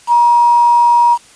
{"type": "tone with quantisation", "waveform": "sine", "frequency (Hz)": 952, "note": "A#5", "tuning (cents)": 36, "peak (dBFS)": -6, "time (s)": [0.07, 1.18], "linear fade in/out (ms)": 50, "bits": 5, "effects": ["white hiss -43 dBFS RMS until 1.35 s", "resampled to 22050 Hz"]}